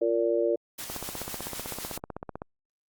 harmonic tone, 115.7 Hz, A#2, 13 cents flat, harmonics 3 / 4 / 5, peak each -27 / -27 / -27 dBFS, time 0.01-0.56 s, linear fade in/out 10 ms
white noise with tremolo, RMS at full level -37 dBFS, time 0.78-1.98 s, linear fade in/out 10 ms, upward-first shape square, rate 7.8 Hz, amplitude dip 30%
click train, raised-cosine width 1 ms, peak -21 dBFS, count 25, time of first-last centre 0.9-2.419 s, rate 15.8 Hz
effects Opus 48 kbps

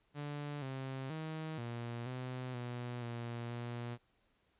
sawtooth tone with pitch steps, 145.9 / 132.9 / 157.9 / 118.4 / 127.3 / 121.9 / 118.3 / 119.7 Hz, D3 / C3 / D#3 / A#2 / C3 / B2 / A#2 / A#2, -11 / +27 / +26 / +27 / -47 / -22 / +26 / +46 cents, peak -36 dBFS, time 0.14-3.98 s, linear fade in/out 50 ms, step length 480 ms, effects pink hiss -75 dBFS RMS until 4.59 s + resampled to 8000 Hz

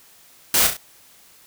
white noise with echo, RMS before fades -17 dBFS, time 0.54-0.67 s, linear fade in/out 2 ms, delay 33 ms, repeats 3, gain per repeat -6 dB, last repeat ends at 0.769 s, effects white hiss -51 dBFS RMS until 1.46 s

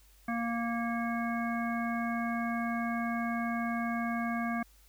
harmonic tone with a mistuned harmonic, 233.1 Hz, A#3, in tune, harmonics 1 / 3 / 5 / 7 / 9, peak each -32 / -37 / -39 / -40 / -42 dBFS, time 0.28-4.63 s, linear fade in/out 5 ms, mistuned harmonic 9, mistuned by +72 cents, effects added 50 Hz sine -59 dBFS peak until 4.88 s + white hiss -64 dBFS RMS until 4.88 s

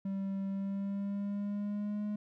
triangle tone with pitch glide, 194.8 to 208.8 Hz, G3 to G#3, -11 to +10 cents, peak -31 dBFS, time 0.05-2.16 s, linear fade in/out 5 ms, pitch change +121 cents, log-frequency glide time 0.48-2.05 s, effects none

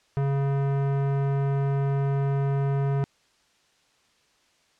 sine tone with tanh clipping, 138.59 Hz, C#3, in tune, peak -24 dBFS, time 0.17-3.04 s, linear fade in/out 0 ms, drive 18 dB, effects white hiss -64 dBFS RMS until 4.79 s + low-pass 6000 Hz 12 dB/octave

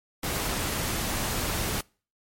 pink noise, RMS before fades -29 dBFS, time 0.23-1.81 s, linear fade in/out 5 ms, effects noise-tail reverb RT60 0.4 s tail -26 dB re dry + MP3 64 kbps

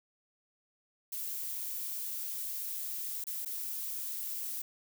violet noise with dropouts, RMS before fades -38 dBFS, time 1.12-4.62 s, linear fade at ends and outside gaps 5 ms, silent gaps 3.241-3.268 / 3.45-3.458 s, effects none

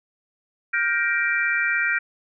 sine chord, G minor seventh, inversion third, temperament just, 1411.2 / 1568 / 1881.6 / 2352 Hz, F6 / G6 / Bb6 / D7, +18 / 0 / +16 / +2 cents, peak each -25 dBFS, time 0.73-1.99 s, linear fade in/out 10 ms, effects none

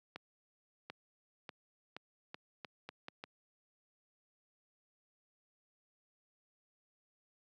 accelerating click train, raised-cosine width 0.3 ms, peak -28 dBFS, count 9, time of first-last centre 0.16-3.239 s, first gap 740 ms, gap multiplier 0.8, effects high-pass 150 Hz 12 dB/octave

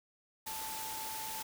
sine tone in noise, 880 Hz, A5, in tune, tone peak -43 dBFS, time 0.46-1.43 s, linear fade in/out 10 ms, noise white, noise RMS -42 dBFS, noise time 0.46-1.43 s, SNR -4 dB, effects none

